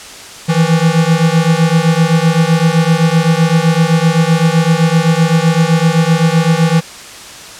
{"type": "beating tone pair", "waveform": "square", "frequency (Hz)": [160, 167.8], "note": ["D#3", "E3"], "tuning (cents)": [49, 31], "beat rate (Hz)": 7.8, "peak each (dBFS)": -12, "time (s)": [0.48, 6.81], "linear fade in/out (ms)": 20, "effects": ["white hiss -31 dBFS RMS until 7.59 s", "low-pass 8000 Hz 12 dB/octave"]}